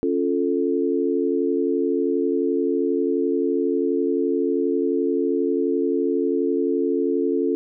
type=chord; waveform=sine; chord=Db augmented; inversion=none; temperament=equal; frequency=277.2 / 349.2 / 440 Hz; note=Db4 / F4 / A4; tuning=0 / 0 / 0 cents; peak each=-23 dBFS; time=0.03-7.55 s; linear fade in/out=0 ms; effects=none